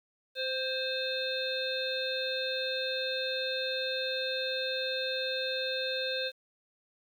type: harmonic tone with a mistuned harmonic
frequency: 520 Hz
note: C5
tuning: 11 cents flat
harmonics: 1 / 3 / 5 / 7 / 8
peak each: -34 / -38 / -40 / -36 / -38 dBFS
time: 0.35-6.32 s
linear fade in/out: 50 ms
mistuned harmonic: 3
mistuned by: +25 cents
effects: 10-bit